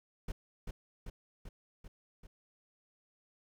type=noise with echo; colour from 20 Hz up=brown; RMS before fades=-37 dBFS; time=0.28-0.32 s; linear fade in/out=5 ms; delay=390 ms; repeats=5; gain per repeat=-3 dB; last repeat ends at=2.27 s; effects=none